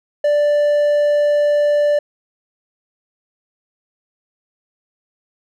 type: tone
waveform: triangle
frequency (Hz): 587.3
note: D5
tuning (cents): 0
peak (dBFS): -10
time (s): 0.24-1.99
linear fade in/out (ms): 5
effects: none